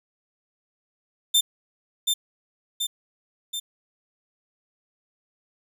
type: tone with echo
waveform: sawtooth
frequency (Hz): 3583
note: A7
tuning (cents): +31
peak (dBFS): -13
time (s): 1.34-1.41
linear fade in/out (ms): 10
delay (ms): 730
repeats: 3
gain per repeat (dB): -4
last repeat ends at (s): 3.6
effects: none